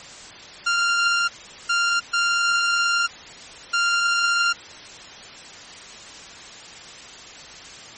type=tone bursts at uneven times; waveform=sawtooth; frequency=1392 Hz; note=F6; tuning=6 cents flat; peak=-14 dBFS; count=4; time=0.66-1.28 / 1.69-2 / 2.13-3.07 / 3.73-4.53 s; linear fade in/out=10 ms; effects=white hiss -40 dBFS RMS until 7.97 s + MP3 32 kbps